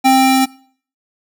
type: tone pair together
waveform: square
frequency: 263.8 / 790 Hz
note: C4 / G5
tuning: +14 / +13 cents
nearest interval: octave + perfect fifth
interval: 1899 cents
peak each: -12 dBFS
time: 0.04-0.46 s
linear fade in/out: 20 ms
effects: noise-tail reverb RT60 0.5 s tail -21 dB re dry